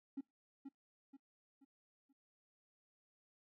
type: tone with echo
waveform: triangle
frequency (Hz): 274.1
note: C#4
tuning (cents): -19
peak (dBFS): -36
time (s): 0.17-0.21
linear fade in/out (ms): 10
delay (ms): 480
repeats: 4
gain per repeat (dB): -8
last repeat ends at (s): 2.13
effects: noise-tail reverb RT60 0.2 s tail -26 dB re dry + tanh soft clip ceiling -38 dBFS